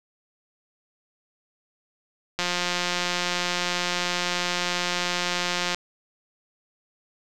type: click train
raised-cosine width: 0.2 ms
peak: -8 dBFS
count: 595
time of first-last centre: 2.39-5.746 s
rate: 177 Hz
effects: none